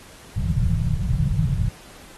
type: low-pass noise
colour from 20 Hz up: white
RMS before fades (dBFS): -21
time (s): 0.36-1.69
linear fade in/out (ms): 5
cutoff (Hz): 180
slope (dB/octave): 96
effects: pink hiss -46 dBFS RMS until 2.17 s + AAC 32 kbps